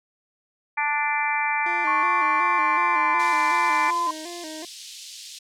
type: harmonic tone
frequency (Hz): 293.7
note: D4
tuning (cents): 0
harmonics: 3 / 4 / 5 / 6 / 7 / 8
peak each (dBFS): -25 / -32 / -34 / -29 / -29 / -27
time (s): 0.77-3.91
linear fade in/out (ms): 10
type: tone with vibrato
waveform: 25% pulse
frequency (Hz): 329.6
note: E4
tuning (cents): 0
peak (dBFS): -31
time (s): 1.66-4.65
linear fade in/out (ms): 2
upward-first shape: square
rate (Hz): 2.7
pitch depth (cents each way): 90
type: tone with pitch glide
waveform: sine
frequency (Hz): 1100 to 1020.4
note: C#6 to C6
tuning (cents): -14 to -44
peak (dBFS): -21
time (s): 1.87-4.11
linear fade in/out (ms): 5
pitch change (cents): -130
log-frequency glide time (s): 2.33-3.2
type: high-pass noise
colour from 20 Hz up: white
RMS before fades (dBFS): -33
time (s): 3.19-5.39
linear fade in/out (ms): 10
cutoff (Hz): 3100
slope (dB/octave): 24
effects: low-pass 6000 Hz 12 dB/octave